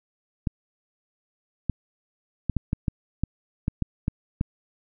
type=clicks; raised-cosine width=5 ms; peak=-11 dBFS; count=11; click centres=0.472 / 1.697 / 2.497 / 2.567 / 2.731 / 2.882 / 3.236 / 3.681 / 3.823 / 4.081 / 4.411 s; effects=none